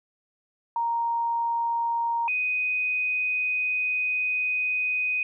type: tone pair in turn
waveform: sine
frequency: 932.3 / 2498 Hz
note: A#5 / D#7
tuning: 0 / +6 cents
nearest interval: octave + perfect fourth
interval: 1706 cents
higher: second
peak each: -23 dBFS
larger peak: neither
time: 0.76-2.28 / 2.28-5.23 s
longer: second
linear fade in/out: 2 ms
effects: none